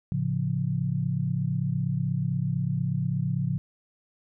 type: chord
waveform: sine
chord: A augmented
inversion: none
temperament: equal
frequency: 110 / 138.59 / 174.61 Hz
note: A2 / C#3 / E#3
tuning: 0 / 0 / 0 cents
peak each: -31 / -27 / -29 dBFS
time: 0.12-3.58 s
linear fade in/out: 0 ms
effects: none